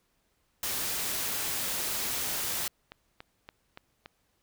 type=noise; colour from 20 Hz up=white; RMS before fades=-32 dBFS; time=0.63-2.68 s; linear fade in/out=2 ms
type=click train; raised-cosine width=0.3 ms; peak=-27 dBFS; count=9; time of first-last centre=1.78-4.059 s; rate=3.51 Hz
effects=pink hiss -73 dBFS RMS until 4.42 s